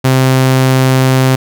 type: tone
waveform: sawtooth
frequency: 130.81 Hz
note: C3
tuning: in tune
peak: -3 dBFS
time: 0.04-1.36 s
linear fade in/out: 10 ms
effects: none